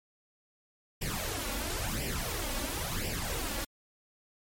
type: noise with flanger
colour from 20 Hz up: pink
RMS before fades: -34 dBFS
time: 1.01-3.65 s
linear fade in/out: 10 ms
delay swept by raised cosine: 0.38 to 3.58 ms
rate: 0.97 Hz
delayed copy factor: +0.7
effects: MP3 64 kbps